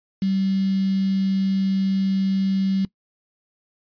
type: tone with quantisation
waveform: sine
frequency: 192.7 Hz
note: G3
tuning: 29 cents flat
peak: -18 dBFS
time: 0.22-2.85 s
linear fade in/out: 2 ms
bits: 6
effects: noise-tail reverb RT60 0.1 s tail -21 dB re dry + resampled to 11025 Hz